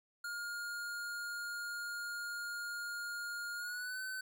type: tone with pitch glide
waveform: square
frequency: 1419 to 1520.8 Hz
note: F6 to F#6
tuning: +27 to +47 cents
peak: -40 dBFS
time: 0.24-4.21 s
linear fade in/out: 5 ms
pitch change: +120 cents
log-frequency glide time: 3.55-4.01 s
effects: none